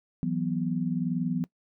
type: chord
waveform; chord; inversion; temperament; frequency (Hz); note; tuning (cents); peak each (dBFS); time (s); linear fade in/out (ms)
sine; E suspended second; none; equal; 164.81 / 185 / 246.9; E3 / F#3 / B3; 0 / 0 / 0; -30; 0.23-1.44; 0
effects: noise-tail reverb RT60 0.1 s tail -21 dB re dry